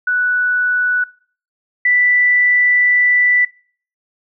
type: tone pair in turn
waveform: sine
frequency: 1480 / 1975.6 Hz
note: F#6 / B6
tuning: 0 / 0 cents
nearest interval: perfect fourth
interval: 500 cents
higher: second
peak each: -13 / -10 dBFS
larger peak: second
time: 0.07-1.04 / 1.85-3.45 s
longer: second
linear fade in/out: 5 ms
effects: noise-tail reverb RT60 0.5 s tail -23 dB re dry